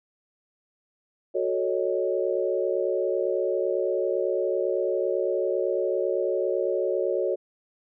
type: chord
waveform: sine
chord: D# half-diminished seventh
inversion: first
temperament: equal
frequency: 370 / 440 / 554.4 / 622.3 Hz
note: F#4 / A4 / C#5 / D#5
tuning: 0 / 0 / 0 / 0 cents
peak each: -27 / -29 / -27 / -32 dBFS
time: 1.34-7.36 s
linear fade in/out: 20 ms
effects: none